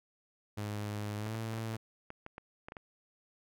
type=tone with pitch glide; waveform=sawtooth; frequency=104.4 to 111.89 Hz; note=G#2 to A2; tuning=+10 to +29 cents; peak=-32 dBFS; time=0.57-1.77 s; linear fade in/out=10 ms; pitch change=+119 cents; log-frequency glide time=1.18-1.34 s
type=clicks; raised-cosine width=0.5 ms; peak=-29 dBFS; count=11; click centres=1.267 / 1.35 / 1.536 / 1.582 / 1.742 / 2.104 / 2.264 / 2.381 / 2.685 / 2.721 / 2.768 s
effects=none